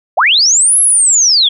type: linear two-way sweep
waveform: sine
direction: up then down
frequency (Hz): 523.3 to 11175 to 3195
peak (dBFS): -6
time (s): 0.17-1.49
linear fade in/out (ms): 10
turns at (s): 0.8
effects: none